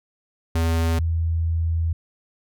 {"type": "tone pair in turn", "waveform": ["square", "sine"], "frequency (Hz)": [82.41, 82.41], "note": ["E2", "E2"], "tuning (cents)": [0, 0], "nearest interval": "unison", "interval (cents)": 0, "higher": "neither", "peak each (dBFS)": -19, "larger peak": "neither", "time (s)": [[0.55, 0.99], [0.99, 1.93]], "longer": "second", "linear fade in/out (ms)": 5, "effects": []}